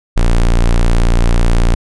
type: tone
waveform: square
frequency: 29.14 Hz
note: A#0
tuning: in tune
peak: -8 dBFS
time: 0.16-1.75 s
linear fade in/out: 10 ms
effects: resampled to 24000 Hz